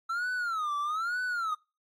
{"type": "tone with vibrato", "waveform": "triangle", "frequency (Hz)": 1318.5, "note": "E6", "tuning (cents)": 0, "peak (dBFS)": -27, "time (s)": [0.09, 1.55], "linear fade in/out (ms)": 10, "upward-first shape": "sine", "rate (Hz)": 1.1, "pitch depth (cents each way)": 220, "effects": ["noise-tail reverb RT60 0.3 s tail -25 dB re dry", "AAC 48 kbps"]}